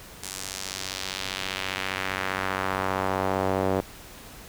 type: tone with band-pass filter sweep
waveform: sawtooth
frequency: 95.1 Hz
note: F#2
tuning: 48 cents sharp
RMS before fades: -29 dBFS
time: 0.23-3.81 s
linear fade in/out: 5 ms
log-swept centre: 8400 to 530 Hz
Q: 1.2
effects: pink hiss -45 dBFS RMS until 4.48 s

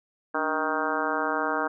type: harmonic tone with a mistuned harmonic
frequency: 156.8 Hz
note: D#3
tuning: 14 cents sharp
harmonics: 2 / 3 / 4 / 5 / 6 / 7 / 8 / 9 / 10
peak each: -33 / -33 / -33 / -33 / -33 / -33 / -33 / -33 / -33 dBFS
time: 0.34-1.68 s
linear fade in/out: 10 ms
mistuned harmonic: 2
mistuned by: -100 cents
effects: none

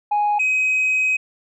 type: tone pair in turn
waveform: sine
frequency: 830.6 / 2528 Hz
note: G#5 / D#7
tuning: 0 / +27 cents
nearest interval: octave + perfect fifth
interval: 1927 cents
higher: second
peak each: -14 dBFS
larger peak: neither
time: 0.11-0.39 / 0.39-1.17 s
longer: second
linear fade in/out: 10 ms
effects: tanh soft clip ceiling -14 dBFS

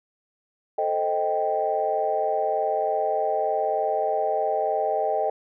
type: chord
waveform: sine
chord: A half-diminished seventh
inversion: none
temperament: equal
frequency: 440 / 523.3 / 622.3 / 784 Hz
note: A4 / C5 / Eb5 / G5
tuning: 0 / 0 / 0 / 0 cents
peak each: -28 / -31 / -25 / -25 dBFS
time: 0.78-5.3 s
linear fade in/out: 5 ms
effects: tanh soft clip ceiling -11 dBFS

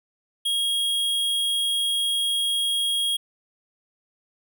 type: tone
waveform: square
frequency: 3278 Hz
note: G#7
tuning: 23 cents flat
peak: -22 dBFS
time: 0.45-3.17 s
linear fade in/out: 10 ms
effects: none

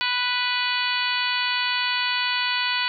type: harmonic tone with a mistuned harmonic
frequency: 493.9 Hz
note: B4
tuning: in tune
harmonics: 2 / 3 / 4 / 5 / 6 / 7 / 8 / 9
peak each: -29 / -29 / -30 / -28 / -29 / -32 / -33 / -30 dBFS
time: 0.01-2.88 s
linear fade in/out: 0 ms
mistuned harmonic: 7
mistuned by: -16 cents
effects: none

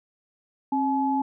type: tone pair together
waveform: sine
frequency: 268.7 / 853 Hz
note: C4 / G#5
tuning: +46 / +46 cents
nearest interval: octave + minor sixth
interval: 2000 cents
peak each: -24 dBFS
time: 0.72-1.22 s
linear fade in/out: 5 ms
effects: none

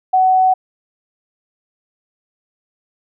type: tone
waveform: sine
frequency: 749 Hz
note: F#5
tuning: 21 cents sharp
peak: -9 dBFS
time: 0.13-0.54 s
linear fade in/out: 10 ms
effects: none

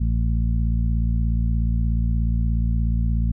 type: harmonic tone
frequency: 56.8 Hz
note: A#1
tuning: 44 cents flat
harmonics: 1 / 2 / 3 / 4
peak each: -19 / -25 / -29 / -31 dBFS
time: 0-3.32 s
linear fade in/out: 10 ms
effects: none

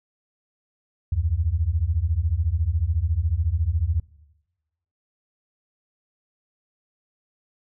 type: beating tone pair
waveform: sine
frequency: 74.3 / 88.3 Hz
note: D2 / F2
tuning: +21 / +20 cents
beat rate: 14 Hz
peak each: -23 / -22 dBFS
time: 1.12-4 s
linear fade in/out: 5 ms
effects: noise-tail reverb RT60 1.0 s tail -20 dB re dry

